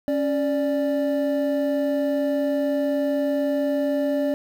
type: tone pair together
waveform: triangle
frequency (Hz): 276.8 / 587.3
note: C#4 / D5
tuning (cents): -2 / 0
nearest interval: octave + minor second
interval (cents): 1302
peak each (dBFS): -21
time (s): 0.08-4.34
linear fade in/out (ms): 0
effects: 8-bit